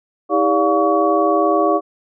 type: tone cluster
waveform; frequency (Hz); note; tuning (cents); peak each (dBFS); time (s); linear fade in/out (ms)
sine; 320.6 / 400.4 / 577 / 706 / 1128; E4 / G4 / D5 / F5 / C#6; -48 / +37 / -31 / +19 / +30; -19; 0.29-1.81; 50
effects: none